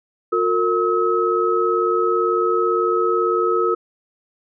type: tone cluster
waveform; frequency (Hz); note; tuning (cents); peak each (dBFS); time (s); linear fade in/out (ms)
sine; 359.4 / 457.4 / 1283; F4 / A#4 / E6; +50 / -33 / -47; -20; 0.32-3.75; 10
effects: none